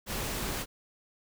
pink noise, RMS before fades -34 dBFS, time 0.06-0.66 s, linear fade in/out 50 ms, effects none

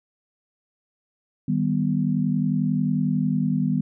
sine chord, Eb augmented, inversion none, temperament equal, 155.56 / 196 / 246.9 Hz, Eb3 / G3 / B3, 0 / 0 / 0 cents, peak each -24 dBFS, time 1.48-3.81 s, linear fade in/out 5 ms, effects none

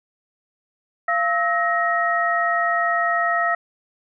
sine tone cluster, 688 / 1298 / 1879 Hz, F5 / E6 / A#6, -26 / -27 / +13 cents, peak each -22 dBFS, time 1.08-3.55 s, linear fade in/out 5 ms, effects none

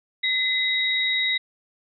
sine tone pair together, 2036 / 3805 Hz, C7 / A#7, -48 / +35 cents, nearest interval major seventh, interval 1083 cents, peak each -23 dBFS, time 0.23-1.38 s, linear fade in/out 10 ms, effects none

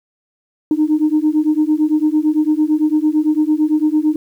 sine beating tone pair, 302.2 / 311.1 Hz, D4 / D#4, +50 / 0 cents, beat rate 8.9 Hz, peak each -14 / -14 dBFS, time 0.71-4.16 s, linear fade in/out 2 ms, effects tanh soft clip ceiling -6 dBFS + 8-bit

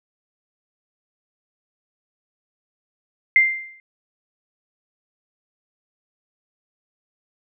sine tone with exponential decay, 2093 Hz, C7, in tune, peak -8 dBFS, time 3.36-3.8 s, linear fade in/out 1 ms, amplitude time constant 94 ms, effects none

